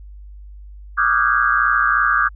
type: tone cluster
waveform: sine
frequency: 1166 / 1229 / 1396 / 1521 / 1635 Hz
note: D6 / D#6 / F6 / F#6 / G#6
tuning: -13 / -22 / -1 / +47 / -28 cents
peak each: -20 dBFS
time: 0.97-2.29 s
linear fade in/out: 20 ms
effects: added 50 Hz sine -35 dBFS peak until 2.35 s